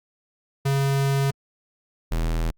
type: tone pair in turn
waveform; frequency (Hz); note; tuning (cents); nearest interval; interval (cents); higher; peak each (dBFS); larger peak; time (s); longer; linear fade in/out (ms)
square; 137.8 / 40.88; C#3 / E1; -10 / -14; octave + major sixth; 2104; first; -20 / -22; first; 0.65-1.31 / 2.11-2.51; first; 10
effects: Opus 48 kbps